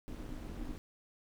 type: noise with amplitude modulation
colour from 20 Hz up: brown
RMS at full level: -39 dBFS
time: 0.08-0.78 s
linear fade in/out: 0 ms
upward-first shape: sine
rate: 276 Hz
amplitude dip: 85%
effects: none